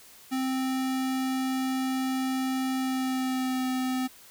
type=tone with pitch glide; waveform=square; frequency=261.6 to 257.4 Hz; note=C4 to C4; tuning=0 to -28 cents; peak=-27 dBFS; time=0.31-4.08 s; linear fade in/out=20 ms; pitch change=-28 cents; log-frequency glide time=2.77-3.65 s; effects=white hiss -52 dBFS RMS until 4.3 s